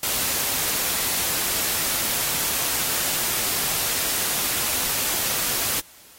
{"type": "noise", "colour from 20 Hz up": "white", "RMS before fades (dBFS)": -24, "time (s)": [0.03, 5.8], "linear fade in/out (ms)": 2, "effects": ["white hiss -49 dBFS RMS until 6.18 s", "AAC 48 kbps"]}